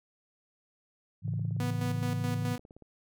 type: chord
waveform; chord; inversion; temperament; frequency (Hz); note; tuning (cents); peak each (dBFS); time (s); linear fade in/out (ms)
sine; A major; none; equal with one note detuned; 108.61 / 138.59 / 164.81; A2 / C#3 / E3; -22 / 0 / 0; -32 / -35 / -35; 1.22-2.57; 50
type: click train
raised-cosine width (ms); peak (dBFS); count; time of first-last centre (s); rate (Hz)
2; -38; 28; 1.28-2.823; 17.5
type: tone with tremolo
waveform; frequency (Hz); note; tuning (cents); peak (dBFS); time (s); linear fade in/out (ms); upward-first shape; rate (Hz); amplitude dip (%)
sawtooth; 245.9; B3; -7; -29; 1.6-2.58; 2; square; 4.7; 55
effects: none